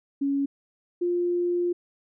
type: tone pair in turn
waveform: sine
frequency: 278.7 / 351.1 Hz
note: C#4 / F4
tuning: +9 / +9 cents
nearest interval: major third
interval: 400 cents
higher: second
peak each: -22 dBFS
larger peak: neither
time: 0.21-0.46 / 1.01-1.73 s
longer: second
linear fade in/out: 10 ms
effects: none